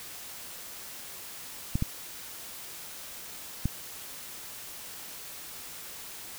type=clicks; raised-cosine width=5 ms; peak=-14 dBFS; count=3; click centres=1.755 / 1.824 / 3.656 s; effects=white hiss -43 dBFS RMS until 6.38 s

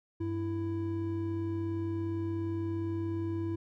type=tone pair together; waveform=triangle; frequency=98 / 331.2 Hz; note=G2 / E4; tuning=0 / +8 cents; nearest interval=octave + major sixth; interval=2108 cents; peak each=-33 / -31 dBFS; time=0.2-3.56 s; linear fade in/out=10 ms; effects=none

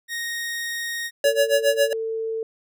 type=tone; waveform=sawtooth; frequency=1864.7 Hz; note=A#6; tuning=in tune; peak=-23 dBFS; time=0.08-1.11 s; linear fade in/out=50 ms
type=tone with tremolo; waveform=square; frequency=566 Hz; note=C#5; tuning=36 cents sharp; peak=-15 dBFS; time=1.24-1.93 s; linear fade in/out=2 ms; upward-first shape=sine; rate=7.3 Hz; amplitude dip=95%
type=tone with pitch glide; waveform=sine; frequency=450 to 447.1 Hz; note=A4 to A4; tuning=+39 to +28 cents; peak=-24 dBFS; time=1.25-2.43 s; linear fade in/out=2 ms; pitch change=-11 cents; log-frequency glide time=1.43-2.15 s
effects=none

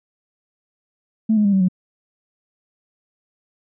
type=tone with pitch steps; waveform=sine; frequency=220 / 210.2 / 200.8 / 191.85 / 183.3 Hz; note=A3 / G#3 / G3 / G3 / F#3; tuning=0 / +21 / +42 / -37 / -16 cents; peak=-12 dBFS; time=1.29-1.685 s; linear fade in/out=10 ms; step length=79 ms; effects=tanh soft clip ceiling -8 dBFS

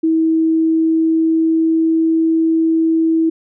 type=tone with pitch glide; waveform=sine; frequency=322.4 to 324.6 Hz; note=E4 to E4; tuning=-38 to -27 cents; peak=-11 dBFS; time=0.03-3.3 s; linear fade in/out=10 ms; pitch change=+11 cents; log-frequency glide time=0.46-2.25 s; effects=none

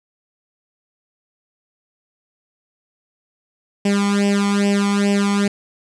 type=tone with flanger; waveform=sawtooth; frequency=201.4 Hz; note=G3; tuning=47 cents sharp; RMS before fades=-17 dBFS; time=3.85-5.48 s; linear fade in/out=5 ms; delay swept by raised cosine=0.37 to 0.92 ms; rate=2.4 Hz; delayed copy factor=+1; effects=resampled to 22050 Hz + 7-bit

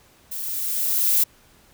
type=noise with level ramp; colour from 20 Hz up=violet; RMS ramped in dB=-31 to -17 dBFS; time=0.31-1.24 s; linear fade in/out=10 ms; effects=pink hiss -55 dBFS RMS until 1.73 s

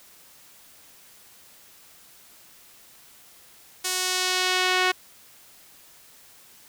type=tone with band-pass filter sweep; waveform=sawtooth; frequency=368.3 Hz; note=F#4; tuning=8 cents flat; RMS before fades=-24 dBFS; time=3.84-4.92 s; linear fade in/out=10 ms; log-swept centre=8100 to 2200 Hz; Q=0.84; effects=white hiss -52 dBFS RMS until 6.68 s

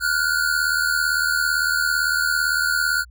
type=tone pair together; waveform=square; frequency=1420.2 / 1498 Hz; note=F6 / F#6; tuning=+29 / +21 cents; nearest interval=minor second; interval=92 cents; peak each=-22 dBFS; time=0-3.05 s; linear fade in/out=50 ms; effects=added 60 Hz sine -43 dBFS peak until 3.1 s

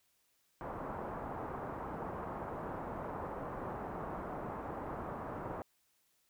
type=low-pass noise; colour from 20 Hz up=white; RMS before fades=-42 dBFS; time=0.61-5.62 s; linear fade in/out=0 ms; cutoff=1100 Hz; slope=24 dB/octave; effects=white hiss -75 dBFS RMS until 6.29 s

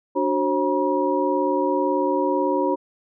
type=tone cluster; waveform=sine; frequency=292.3 / 370.4 / 537 / 958 Hz; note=D4 / F#4 / C5 / A#5; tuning=-8 / +2 / +45 / +47 cents; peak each=-24 dBFS; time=0.15-2.76 s; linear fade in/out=20 ms; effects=none

